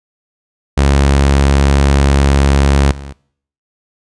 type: tone with level steps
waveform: sawtooth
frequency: 69.5 Hz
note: C#2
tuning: 5 cents sharp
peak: -4 / -23 dBFS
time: 0.77-3.13 s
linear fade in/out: 10 ms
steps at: 2.91 s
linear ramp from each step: 10 ms
effects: noise-tail reverb RT60 0.6 s tail -22 dB re dry + resampled to 22050 Hz